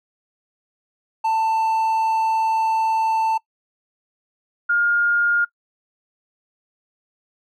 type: tone pair in turn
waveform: triangle / sine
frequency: 889 / 1416.1 Hz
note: A5 / F6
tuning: +18 / +24 cents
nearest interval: minor sixth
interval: 806 cents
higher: second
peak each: -15 dBFS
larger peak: neither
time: 1.24-3.38 / 4.69-5.45 s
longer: first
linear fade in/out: 10 ms
effects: noise-tail reverb RT60 0.1 s tail -22 dB re dry